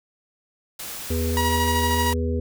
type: noise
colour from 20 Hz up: white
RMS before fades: -34 dBFS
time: 0.79-2.14 s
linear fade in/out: 5 ms
type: harmonic tone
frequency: 81.6 Hz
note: E2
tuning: 17 cents flat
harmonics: 1 / 3 / 5 / 6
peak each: -23 / -28 / -30 / -31 dBFS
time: 1.1-2.4 s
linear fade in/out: 5 ms
type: tone with tremolo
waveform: sawtooth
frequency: 958 Hz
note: A#5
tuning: 47 cents sharp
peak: -17 dBFS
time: 1.37-2.13 s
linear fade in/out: 0 ms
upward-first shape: square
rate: 13 Hz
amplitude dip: 30%
effects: none